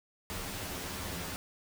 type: noise with comb filter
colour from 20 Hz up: pink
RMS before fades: -39 dBFS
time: 0.3-1.36 s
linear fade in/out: 0 ms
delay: 11 ms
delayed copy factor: +0.75
effects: none

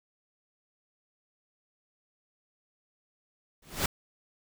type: noise with exponential growth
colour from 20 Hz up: pink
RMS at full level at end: -23 dBFS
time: 3.62-3.86 s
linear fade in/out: 5 ms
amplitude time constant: 51 ms
effects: none

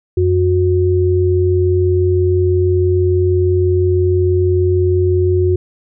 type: tone pair together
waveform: sine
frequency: 90.34 / 364.2 Hz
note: F#2 / F#4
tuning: -41 / -27 cents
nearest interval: 2 octaves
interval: 2414 cents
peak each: -13 dBFS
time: 0.17-5.56 s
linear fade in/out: 5 ms
effects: none

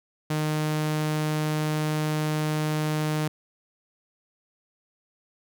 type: tone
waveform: sawtooth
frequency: 153.5 Hz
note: D#3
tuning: 23 cents flat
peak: -20 dBFS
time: 0.3-3.28 s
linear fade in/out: 5 ms
effects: none

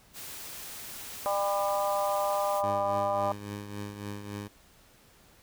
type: noise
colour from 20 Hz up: white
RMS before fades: -42 dBFS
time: 0.13-2.63 s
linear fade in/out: 50 ms
type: harmonic tone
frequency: 199.9 Hz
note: G3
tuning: 34 cents sharp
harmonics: 3 / 4 / 5 / 6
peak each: -29 / -31 / -33 / -35 dBFS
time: 1.26-3.32 s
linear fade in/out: 0 ms
type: tone with tremolo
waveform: 15% pulse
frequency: 102.3 Hz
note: G#2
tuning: 26 cents flat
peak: -28 dBFS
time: 2.63-4.48 s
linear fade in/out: 5 ms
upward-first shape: triangle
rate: 3.6 Hz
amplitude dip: 60%
effects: pink hiss -59 dBFS RMS until 5.42 s

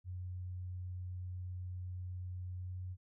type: tone with pitch glide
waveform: sine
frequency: 90.8 to 91.59 Hz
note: F#2 to F#2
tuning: -32 to -17 cents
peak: -40 dBFS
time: 0.04-2.97 s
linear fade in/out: 50 ms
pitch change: +15 cents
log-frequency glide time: 2.55-2.8 s
effects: none

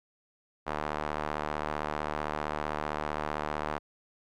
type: tone with band-pass filter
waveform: sawtooth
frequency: 75.5 Hz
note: D2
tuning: 48 cents sharp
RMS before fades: -34 dBFS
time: 0.66-3.79 s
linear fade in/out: 20 ms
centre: 990 Hz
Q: 1.2
effects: none

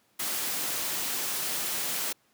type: noise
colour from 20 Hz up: white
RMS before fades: -31 dBFS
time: 0.19-2.13 s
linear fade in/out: 10 ms
effects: pink hiss -67 dBFS RMS until 2.33 s + high-pass 150 Hz 12 dB/octave

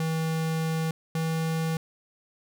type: tone pair in turn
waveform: square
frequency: 161 / 161.68 Hz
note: E3 / E3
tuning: -41 / -33 cents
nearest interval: unison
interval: 8 cents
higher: second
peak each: -26 dBFS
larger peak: neither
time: 0-0.91 / 1.15-1.77 s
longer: first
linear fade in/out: 2 ms
effects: none

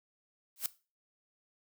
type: noise with exponential growth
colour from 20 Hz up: blue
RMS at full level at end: -28 dBFS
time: 0.56-0.66 s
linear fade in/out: 1 ms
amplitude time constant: 21 ms
effects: noise-tail reverb RT60 0.3 s tail -17 dB re dry

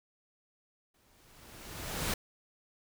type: noise with exponential growth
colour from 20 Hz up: pink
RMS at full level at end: -31 dBFS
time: 0.94-2.14 s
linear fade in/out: 5 ms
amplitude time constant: 260 ms
effects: none

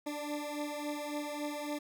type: beating tone pair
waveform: 20% pulse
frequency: 293.7 / 297.3 Hz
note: D4 / D4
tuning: 0 / +21 cents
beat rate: 3.6 Hz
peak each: -33 / -36 dBFS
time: 0.06-1.79 s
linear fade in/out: 10 ms
effects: none

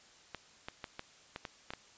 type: clicks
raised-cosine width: 0.3 ms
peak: -24 dBFS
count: 8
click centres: 0.347 / 0.685 / 0.842 / 0.994 / 1.361 / 1.452 / 1.705 / 1.736 s
effects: white hiss -60 dBFS RMS until 1.97 s + resampled to 16000 Hz

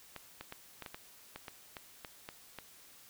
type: clicks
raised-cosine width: 0.3 ms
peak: -27 dBFS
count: 12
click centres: 0.163 / 0.41 / 0.524 / 0.823 / 0.862 / 0.945 / 1.36 / 1.482 / 1.768 / 2.048 / 2.289 / 2.587 s
effects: white hiss -58 dBFS RMS until 3.09 s

